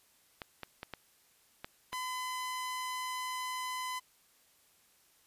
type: clicks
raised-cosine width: 0.3 ms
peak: -24 dBFS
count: 6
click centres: 0.418 / 0.633 / 0.831 / 0.937 / 1.645 / 1.93 s
type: tone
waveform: sawtooth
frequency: 1013 Hz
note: B5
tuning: 44 cents sharp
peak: -32 dBFS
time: 1.92-4 s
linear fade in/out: 20 ms
effects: white hiss -67 dBFS RMS until 5.26 s + resampled to 32000 Hz